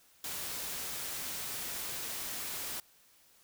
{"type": "noise", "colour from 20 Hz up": "white", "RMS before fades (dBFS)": -39, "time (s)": [0.24, 2.8], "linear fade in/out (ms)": 2, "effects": ["white hiss -64 dBFS RMS until 3.43 s"]}